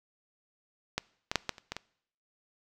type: clicks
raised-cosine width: 0.2 ms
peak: -12 / -13 / -7 / -12 / -29 / -17 / -19 dBFS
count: 7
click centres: 0.98 / 1.315 / 1.357 / 1.493 / 1.582 / 1.72 / 1.766 s
effects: noise-tail reverb RT60 0.7 s tail -23 dB re dry